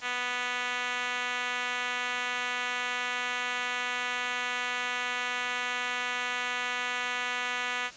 5% pulse tone with band-pass filter, 246.9 Hz, B3, in tune, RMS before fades -32 dBFS, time 0.01-7.91 s, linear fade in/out 50 ms, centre 2100 Hz, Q 0.67, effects white hiss -48 dBFS RMS until 7.96 s + resampled to 16000 Hz

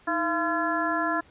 harmonic tone with a mistuned harmonic, 340.9 Hz, F4, 42 cents flat, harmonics 1 / 2 / 3 / 4 / 5, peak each -30 / -30 / -30 / -30 / -30 dBFS, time 0.07-1.21 s, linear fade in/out 10 ms, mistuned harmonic 1, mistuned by -130 cents, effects pink hiss -57 dBFS RMS until 1.3 s + resampled to 8000 Hz

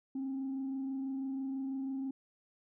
sine tone with frequency modulation, 268.1 Hz, C4, 42 cents sharp, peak -33 dBFS, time 0.15-2.11 s, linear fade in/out 5 ms, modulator 26.1 Hz, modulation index 0.21, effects tanh soft clip ceiling -32 dBFS

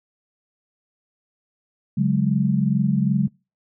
sine chord, C# suspended fourth, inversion none, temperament equal with one note detuned, 141.5 / 185 / 207.7 Hz, C#3 / F#3 / G#3, +36 / 0 / 0 cents, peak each -21 dBFS, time 1.97-3.28 s, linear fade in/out 10 ms, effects noise-tail reverb RT60 0.3 s tail -26 dB re dry

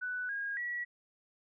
sine tone with pitch steps, 1490 / 1631 / 1931 Hz, F#6 / G#6 / B6, +12 / -32 / -39 cents, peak -34 dBFS, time 0.01-0.85 s, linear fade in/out 20 ms, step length 280 ms, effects none

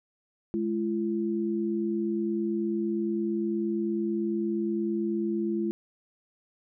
sine tone pair together, 210.8 / 339.6 Hz, G#3 / F4, +26 / -48 cents, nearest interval minor sixth, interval 826 cents, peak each -29 / -28 dBFS, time 0.54-5.71 s, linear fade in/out 0 ms, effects none

